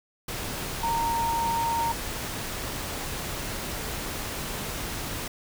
sine tone in noise, 924 Hz, A#5, 16 cents flat, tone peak -24 dBFS, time 0.83-1.92 s, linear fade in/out 5 ms, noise pink, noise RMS -33 dBFS, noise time 0.28-5.28 s, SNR +6 dB, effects none

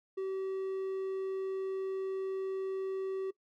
triangle tone, 383 Hz, G4, 40 cents flat, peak -31 dBFS, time 0.17-3.31 s, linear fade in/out 10 ms, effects noise-tail reverb RT60 0.1 s tail -20 dB re dry

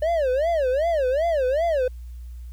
triangle tone with vibrato, 587 Hz, D5, 1 cent flat, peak -17 dBFS, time 0.02-1.88 s, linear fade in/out 5 ms, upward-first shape sine, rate 2.6 Hz, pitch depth 270 cents each way, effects added 60 Hz sine -34 dBFS peak until 2.52 s + white hiss -62 dBFS RMS until 2.52 s

